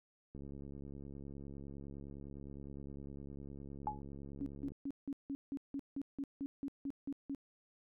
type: click train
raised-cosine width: 3 ms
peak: -37 dBFS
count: 306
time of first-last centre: 0.35-4.72 s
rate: 69.8 Hz
type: tone with exponential decay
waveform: sine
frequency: 848 Hz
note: G#5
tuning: 36 cents sharp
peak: -30 dBFS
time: 3.87-4.01 s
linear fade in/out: 1 ms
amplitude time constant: 30 ms
type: tone bursts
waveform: sine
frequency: 277.7 Hz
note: C#4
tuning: 3 cents sharp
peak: -37 dBFS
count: 14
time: 4.41-7.348 s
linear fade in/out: 0 ms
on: 52 ms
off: 170 ms
effects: none